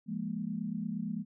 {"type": "tone cluster", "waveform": "sine", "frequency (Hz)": [169.9, 206, 234.7], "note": ["F3", "G#3", "A#3"], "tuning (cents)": [-47, -14, 12], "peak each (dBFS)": [-39, -36, -38], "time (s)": [0.06, 1.25], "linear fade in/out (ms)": 50, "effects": []}